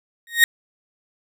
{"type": "tone with exponential growth", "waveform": "35% pulse", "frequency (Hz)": 1864.7, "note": "A#6", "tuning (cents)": 0, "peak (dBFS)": -5, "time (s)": [0.27, 0.44], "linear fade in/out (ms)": 1, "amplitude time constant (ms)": 35, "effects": []}